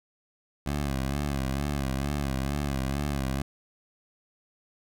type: tone with vibrato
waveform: 15% pulse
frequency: 69.3 Hz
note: C#2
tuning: in tune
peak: -21 dBFS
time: 0.66-3.42 s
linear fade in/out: 5 ms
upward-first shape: sine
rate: 2.2 Hz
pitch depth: 90 cents each way
effects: none